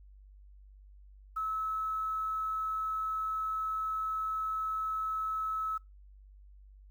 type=tone with quantisation; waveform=sine; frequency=1298 Hz; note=E6; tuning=27 cents flat; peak=-31 dBFS; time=1.36-5.78 s; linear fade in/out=10 ms; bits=10; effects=noise-tail reverb RT60 0.2 s tail -23 dB re dry + added 49 Hz sine -52 dBFS peak until 6.9 s